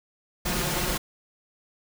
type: noise with comb filter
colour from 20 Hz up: pink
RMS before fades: -27 dBFS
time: 0.45-0.98 s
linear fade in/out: 10 ms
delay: 5.6 ms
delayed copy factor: +0.7
effects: none